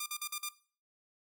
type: tone bursts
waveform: 5% pulse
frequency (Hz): 1198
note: D6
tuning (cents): +34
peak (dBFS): -23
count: 5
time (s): 0-0.49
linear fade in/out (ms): 5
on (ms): 62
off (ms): 45
effects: noise-tail reverb RT60 0.4 s tail -17 dB re dry + MP3 96 kbps